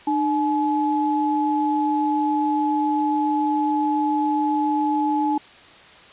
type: tone pair together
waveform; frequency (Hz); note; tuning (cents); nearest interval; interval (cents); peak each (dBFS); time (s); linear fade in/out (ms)
sine; 301.2 / 852; D4 / G#5; +44 / +44; octave + tritone; 1800; -21; 0.07-5.38; 5
effects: white hiss -46 dBFS RMS until 6.12 s + resampled to 8000 Hz